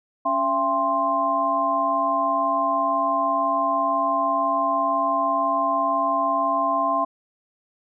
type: tone cluster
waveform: sine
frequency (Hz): 279 / 675 / 793 / 1049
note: C#4 / E5 / G5 / C6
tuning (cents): +11 / +41 / +20 / +4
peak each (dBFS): -30 / -24 / -30 / -21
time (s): 0.25-7.05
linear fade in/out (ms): 10
effects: none